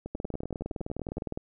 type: two click trains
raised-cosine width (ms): 2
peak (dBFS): -23 / -20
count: 13 / 25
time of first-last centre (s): 0.06-1.181 / 0.15-1.374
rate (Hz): 10.7 / 19.6
effects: none